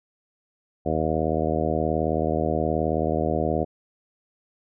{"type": "harmonic tone", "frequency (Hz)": 78.8, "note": "D#2", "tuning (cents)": 23, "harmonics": [1, 2, 3, 4, 5, 6, 7, 8, 9], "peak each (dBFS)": [-30, -30, -30, -30, -30, -30, -30, -30, -30], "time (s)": [0.85, 3.65], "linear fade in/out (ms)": 20, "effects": []}